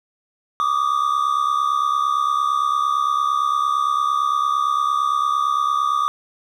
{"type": "tone pair together", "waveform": "triangle", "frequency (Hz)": [1157.2, 1226], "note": ["D6", "D#6"], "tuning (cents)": [-26, -26], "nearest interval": "minor second", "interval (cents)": 100, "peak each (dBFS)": -18, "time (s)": [0.6, 6.08], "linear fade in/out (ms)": 0, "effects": []}